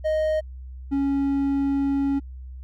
triangle tone pair in turn, 622.3 / 277.2 Hz, D#5 / C#4, 0 / 0 cents, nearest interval octave + major second, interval 1400 cents, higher first, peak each -18 dBFS, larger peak neither, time 0.04-0.41 / 0.91-2.2 s, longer second, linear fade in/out 20 ms, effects added 64 Hz sine -35 dBFS peak until 2.63 s

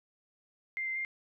sine tone with pitch steps, 2097 / 2079 / 2109 Hz, C7 / C7 / C7, +3 / -12 / +13 cents, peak -32 dBFS, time 0.77-1.049 s, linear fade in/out 0 ms, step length 93 ms, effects none

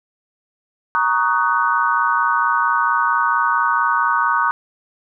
sine chord, D# minor seventh, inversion second, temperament just, 933.4 / 1120.1 / 1244.5 / 1493.4 Hz, A#5 / C#6 / D#6 / F#6, +2 / +18 / 0 / +16 cents, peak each -20 dBFS, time 0.95-4.51 s, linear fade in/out 0 ms, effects none

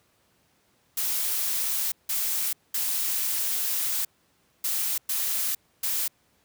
blue noise bursts at uneven times, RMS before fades -27 dBFS, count 6, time 0.97-1.92 / 2.09-2.53 / 2.74-4.05 / 4.64-4.98 / 5.09-5.55 / 5.83-6.08 s, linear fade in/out 5 ms, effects pink hiss -66 dBFS RMS until 6.44 s + high-pass 80 Hz 12 dB/octave

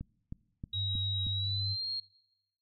click train, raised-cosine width 5 ms, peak -27 dBFS, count 5, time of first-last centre 0.01-1.268 s, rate 3.18 Hz
sine tone with pitch glide, 3826 to 4245 Hz, A#7 to C8, +44 to +24 cents, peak -33 dBFS, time 0.73-2 s, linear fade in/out 5 ms, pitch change +180 cents, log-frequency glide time 1.31-1.88 s
sine tone, 98 Hz, G2, in tune, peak -33 dBFS, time 0.73-1.77 s, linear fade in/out 50 ms
effects noise-tail reverb RT60 1.0 s tail -23 dB re dry

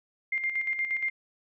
sine tone with tremolo, 2108 Hz, C7, 12 cents sharp, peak -25 dBFS, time 0.32-1.1 s, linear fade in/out 5 ms, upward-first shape square, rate 8.5 Hz, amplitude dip 55%, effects none

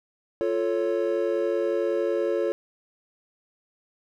triangle chord, F augmented, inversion none, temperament equal, 349.2 / 440 / 554.4 Hz, F4 / A4 / C#5, 0 / 0 / 0 cents, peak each -25 dBFS, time 0.41-2.52 s, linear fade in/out 0 ms, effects none

